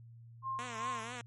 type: tone with tremolo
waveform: sine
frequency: 1062 Hz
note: C6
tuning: 25 cents sharp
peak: -34 dBFS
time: 0.42-1.14 s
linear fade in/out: 50 ms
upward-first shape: sine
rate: 2.7 Hz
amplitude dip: 85%
type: tone with vibrato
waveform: 5% pulse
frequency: 235.3 Hz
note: A#3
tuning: 16 cents sharp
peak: -30 dBFS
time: 0.59-1.21 s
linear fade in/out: 0 ms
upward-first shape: triangle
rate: 4.1 Hz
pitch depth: 130 cents each way
effects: added 116 Hz sine -51 dBFS peak until 1.26 s + MP3 48 kbps